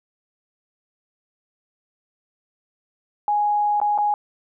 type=tone with dropouts; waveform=sine; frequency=830.6 Hz; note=G#5; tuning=in tune; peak=-17 dBFS; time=3.28-4.14 s; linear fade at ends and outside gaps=1 ms; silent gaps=3.801-3.815 / 3.978-3.985 s; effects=none